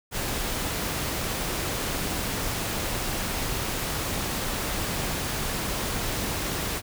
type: noise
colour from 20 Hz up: pink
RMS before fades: -29 dBFS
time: 0.11-6.82 s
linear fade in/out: 50 ms
effects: none